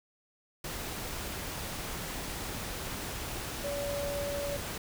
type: tone in noise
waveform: sine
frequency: 570 Hz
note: C#5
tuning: 48 cents sharp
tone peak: -33 dBFS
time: 3.64-4.57 s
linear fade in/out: 5 ms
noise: pink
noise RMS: -38 dBFS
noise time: 0.64-4.78 s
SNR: +2 dB
effects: none